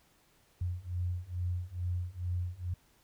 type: beating tone pair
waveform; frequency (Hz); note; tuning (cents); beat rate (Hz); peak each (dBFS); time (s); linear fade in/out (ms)
sine; 87.8 / 90.1; F2 / F#2; +10 / -45; 2.3; -36 / -35; 0.61-2.74; 5
effects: pink hiss -67 dBFS RMS until 3.03 s